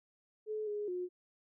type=tone with pitch steps; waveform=sine; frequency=429.8 / 416 / 360.1 Hz; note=A4 / G#4 / F#4; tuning=-41 / +3 / -47 cents; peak=-35 dBFS; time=0.46-1.09 s; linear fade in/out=50 ms; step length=210 ms; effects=none

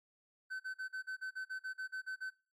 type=tone bursts; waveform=triangle; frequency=1526 Hz; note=G6; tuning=47 cents flat; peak=-37 dBFS; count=13; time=0.5-2.304 s; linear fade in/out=20 ms; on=100 ms; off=42 ms; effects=noise-tail reverb RT60 0.3 s tail -17 dB re dry + AAC 48 kbps

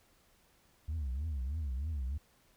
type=tone with vibrato; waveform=sine; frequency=71.2 Hz; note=C#2; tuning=47 cents sharp; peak=-31 dBFS; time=0.88-2.18 s; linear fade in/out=10 ms; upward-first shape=triangle; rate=3.2 Hz; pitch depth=270 cents each way; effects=tanh soft clip ceiling -32 dBFS + pink hiss -68 dBFS RMS until 2.56 s

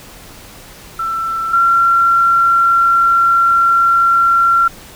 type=tone pair in turn; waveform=sine; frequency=1338 / 1367.7 Hz; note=E6 / F6; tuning=+25 / -37 cents; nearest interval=unison; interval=38 cents; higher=second; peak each=-16 / -8 dBFS; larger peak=second; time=0.99-1.53 / 1.53-4.68 s; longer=second; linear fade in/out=5 ms; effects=pink hiss -37 dBFS RMS until 4.95 s

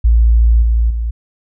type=tone with level steps; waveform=sine; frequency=57 Hz; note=A#1; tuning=38 cents flat; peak=-6 / -9 / -15 dBFS; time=0.04-1.11 s; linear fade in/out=10 ms; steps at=0.62 / 0.9 s; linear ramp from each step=5 ms; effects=none

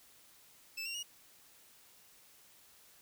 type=tone with pitch steps; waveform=25% pulse; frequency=2637 / 2754 / 2876 Hz; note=E7 / F7 / F#7; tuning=0 / -25 / -50 cents; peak=-35 dBFS; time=0.77-1.031 s; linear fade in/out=10 ms; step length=87 ms; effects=white hiss -62 dBFS RMS until 3.01 s

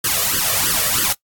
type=noise with flanger; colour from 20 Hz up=white; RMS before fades=-18 dBFS; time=0.04-1.13 s; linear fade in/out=5 ms; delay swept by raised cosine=0.62 to 1.72 ms; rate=3.1 Hz; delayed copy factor=+0.95; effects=noise-tail reverb RT60 0.1 s tail -20 dB re dry + AAC 64 kbps

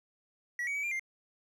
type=tone with pitch steps; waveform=triangle; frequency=1933 / 2250 / 2279 / 2387 / 2104 Hz; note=B6 / C#7 / C#7 / D7 / C7; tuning=-38 / +25 / +47 / +28 / +9 cents; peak=-30 dBFS; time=0.59-0.995 s; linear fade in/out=2 ms; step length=81 ms; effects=none

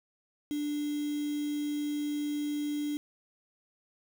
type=tone with quantisation; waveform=sine; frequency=294.5 Hz; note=D4; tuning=5 cents sharp; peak=-30 dBFS; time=0.51-2.97 s; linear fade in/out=0 ms; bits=7; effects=none

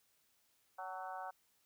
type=harmonic tone with a mistuned harmonic; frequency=187.4 Hz; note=F#3; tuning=22 cents sharp; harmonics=3 / 4 / 5 / 6 / 7 / 8; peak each=-53 / -45 / -49 / -52 / -52 / -53 dBFS; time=0.78-1.31 s; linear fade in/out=10 ms; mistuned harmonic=5; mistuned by=-43 cents; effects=white hiss -75 dBFS RMS until 1.65 s

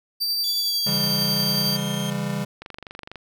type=tone with tremolo; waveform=45% pulse; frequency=4658 Hz; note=D8; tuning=15 cents flat; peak=-20 dBFS; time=0.2-1.77 s; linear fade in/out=20 ms; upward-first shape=sine; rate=11 Hz; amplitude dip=25%
type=tone with pitch glide; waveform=sawtooth; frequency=3421 to 3192 Hz; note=A7 to G7; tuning=-49 to +31 cents; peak=-28 dBFS; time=0.44-2.1 s; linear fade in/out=0 ms; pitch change=-120 cents; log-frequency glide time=0.57-1.02 s
type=chord; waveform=square; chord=C# diminished; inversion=none; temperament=just; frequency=138.59 / 166.31 / 199.57 Hz; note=C#3 / E3 / G3; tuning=0 / +16 / +31 cents; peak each=-30 / -31 / -28 dBFS; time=0.86-2.45 s; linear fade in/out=10 ms
type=click train; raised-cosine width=0.3 ms; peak=-21 dBFS; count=14; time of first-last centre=2.62-3.157 s; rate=24.2 Hz
effects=none

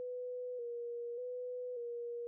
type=tone with vibrato; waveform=sine; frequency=485.8 Hz; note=B4; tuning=29 cents flat; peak=-39 dBFS; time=0-2.27 s; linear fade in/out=0 ms; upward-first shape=square; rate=0.85 Hz; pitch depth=39 cents each way; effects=none

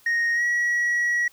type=tone with pitch glide; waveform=sine; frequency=1864.7 to 1919.3 Hz; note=A#6 to B6; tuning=0 to -50 cents; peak=-17 dBFS; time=0.06-1.28 s; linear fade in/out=5 ms; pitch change=+50 cents; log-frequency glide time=0.34-0.43 s; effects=tanh soft clip ceiling -19 dBFS + white hiss -56 dBFS RMS until 1.32 s

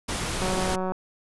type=noise; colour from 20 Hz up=pink; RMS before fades=-29 dBFS; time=0.08-0.76 s; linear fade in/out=10 ms
type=click train; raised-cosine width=1 ms; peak=-16 dBFS; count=94; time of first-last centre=0.42-0.92 s; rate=186 Hz
effects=resampled to 24000 Hz

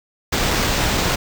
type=noise with sample-and-hold; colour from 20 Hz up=pink; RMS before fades=-19 dBFS; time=0.32-1.16 s; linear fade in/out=10 ms; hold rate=11025 Hz; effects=none

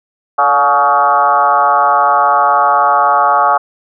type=tone with frequency modulation; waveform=sine; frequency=987.8 Hz; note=B5; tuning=in tune; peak=-7 dBFS; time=0.38-3.58 s; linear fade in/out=10 ms; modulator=136 Hz; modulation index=2.5; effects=none

